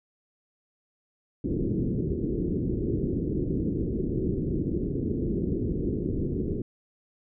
white low-pass noise, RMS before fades -28 dBFS, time 1.44-6.62 s, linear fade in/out 5 ms, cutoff 400 Hz, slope 48 dB/octave, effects none

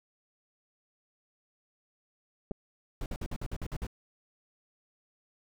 clicks, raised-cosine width 2 ms, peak -22 dBFS, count 2, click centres 2.511 / 2.516 s
brown noise bursts, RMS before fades -35 dBFS, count 9, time 3.01-3.868 s, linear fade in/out 2 ms, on 50 ms, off 51 ms
effects none

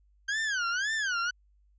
40% pulse tone with vibrato, 1568 Hz, G6, in tune, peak -27 dBFS, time 0.28-1.31 s, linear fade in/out 10 ms, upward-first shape sine, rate 1.9 Hz, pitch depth 230 cents each way, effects added 50 Hz sine -61 dBFS peak until 1.78 s + resampled to 16000 Hz

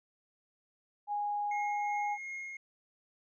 sine tone, 825 Hz, G#5, 12 cents flat, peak -31 dBFS, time 1.07-2.18 s, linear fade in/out 50 ms
triangle tone with tremolo, 2148 Hz, C7, 45 cents sharp, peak -36 dBFS, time 1.51-2.57 s, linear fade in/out 5 ms, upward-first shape triangle, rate 2.7 Hz, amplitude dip 35%
effects resampled to 16000 Hz

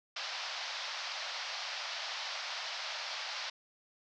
white band-pass noise, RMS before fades -40 dBFS, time 0.16-3.5 s, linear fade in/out 5 ms, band 590 to 5400 Hz, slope 48 dB/octave, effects none

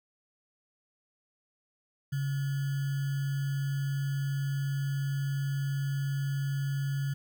sine tone with sample-and-hold, 138.59 Hz, C#3, in tune, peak -28 dBFS, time 2.12-7.14 s, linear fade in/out 10 ms, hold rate 1575 Hz, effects none

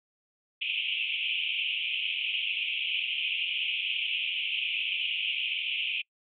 pink band-pass noise, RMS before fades -31 dBFS, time 0.61-6.02 s, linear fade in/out 10 ms, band 2400 to 3200 Hz, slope 96 dB/octave, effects noise-tail reverb RT60 0.1 s tail -26 dB re dry

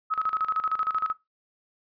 sine tone with tremolo, 1281 Hz, E6, 50 cents flat, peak -22 dBFS, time 0.1-1.13 s, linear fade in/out 20 ms, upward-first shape square, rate 13 Hz, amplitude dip 80%, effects noise-tail reverb RT60 0.2 s tail -18 dB re dry + resampled to 11025 Hz

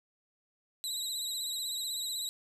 25% pulse tone with vibrato, 3916 Hz, B7, 15 cents flat, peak -29 dBFS, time 0.84-2.29 s, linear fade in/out 0 ms, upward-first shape triangle, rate 16 Hz, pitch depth 76 cents each way, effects none

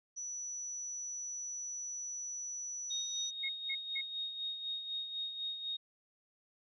sine tone, 5920 Hz, F#8, in tune, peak -39 dBFS, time 0.16-3.31 s, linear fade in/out 20 ms
sine tone with tremolo, 3729 Hz, A#7, in tune, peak -35 dBFS, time 2.9-5.77 s, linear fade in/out 10 ms, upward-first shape sine, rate 4 Hz, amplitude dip 55%
sine tone bursts, 2159 Hz, C#7, 46 cents flat, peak -37 dBFS, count 3, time 3.43-4.013 s, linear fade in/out 10 ms, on 61 ms, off 200 ms
effects none

